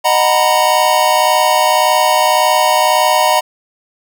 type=chord; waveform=square; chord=B major seventh; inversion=first; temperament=just; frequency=617.4 / 740.8 / 926 / 987.8 Hz; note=D#5 / F#5 / A#5 / B5; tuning=-14 / +2 / -12 / 0 cents; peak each=-16 dBFS; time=0.04-3.41 s; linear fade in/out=20 ms; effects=none

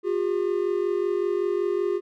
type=tone pair together; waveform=triangle; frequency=358 / 403.3 Hz; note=F4 / G4; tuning=+43 / +49 cents; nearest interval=major second; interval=206 cents; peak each=-23 dBFS; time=0.03-2.01 s; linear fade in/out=50 ms; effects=none

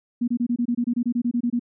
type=tone bursts; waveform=sine; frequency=240 Hz; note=B3; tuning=49 cents flat; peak=-19 dBFS; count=15; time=0.21-1.595 s; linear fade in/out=10 ms; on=69 ms; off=25 ms; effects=none

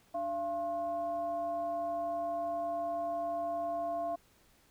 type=tone with frequency modulation; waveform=sine; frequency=683 Hz; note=F5; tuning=39 cents flat; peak=-32 dBFS; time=0.14-4.16 s; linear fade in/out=10 ms; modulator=388 Hz; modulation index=0.47; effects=pink hiss -66 dBFS RMS until 4.7 s

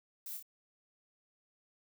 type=noise with echo; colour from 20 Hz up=violet; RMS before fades=-44 dBFS; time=0.26-0.37 s; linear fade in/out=2 ms; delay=28 ms; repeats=2; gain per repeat=-4 dB; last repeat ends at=0.426 s; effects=none

